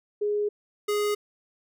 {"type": "tone pair in turn", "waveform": ["sine", "square"], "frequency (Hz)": [415.3, 415.3], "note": ["G#4", "G#4"], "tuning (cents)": [0, 0], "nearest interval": "unison", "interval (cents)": 0, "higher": "neither", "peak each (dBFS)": [-23, -24], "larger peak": "first", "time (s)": [[0.21, 0.49], [0.88, 1.15]], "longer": "first", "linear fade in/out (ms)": 10, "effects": []}